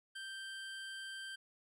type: tone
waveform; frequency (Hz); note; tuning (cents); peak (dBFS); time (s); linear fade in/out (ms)
25% pulse; 1568; G6; 0; -40; 0.15-1.36; 10
effects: low-pass 10000 Hz 12 dB/octave